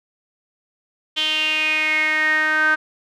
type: tone with band-pass filter sweep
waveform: sawtooth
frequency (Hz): 310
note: D#4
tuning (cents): -6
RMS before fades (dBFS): -19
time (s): 1.16-2.76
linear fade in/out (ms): 20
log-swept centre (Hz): 3200 to 1500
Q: 8.2
effects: none